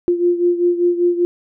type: beating tone pair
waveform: sine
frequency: 349.2 / 354.3 Hz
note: F4 / F4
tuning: 0 / +25 cents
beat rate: 5.1 Hz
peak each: -14 / -19 dBFS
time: 0.08-1.25 s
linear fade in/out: 0 ms
effects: none